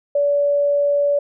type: tone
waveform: sine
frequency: 574 Hz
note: D5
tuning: 40 cents flat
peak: -14 dBFS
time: 0.15-1.19 s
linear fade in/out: 5 ms
effects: none